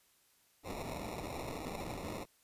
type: noise with sample-and-hold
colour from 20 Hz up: white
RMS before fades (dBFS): -42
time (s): 0.63-2.26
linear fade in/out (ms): 50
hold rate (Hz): 1575
effects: white hiss -70 dBFS RMS until 2.43 s + resampled to 32000 Hz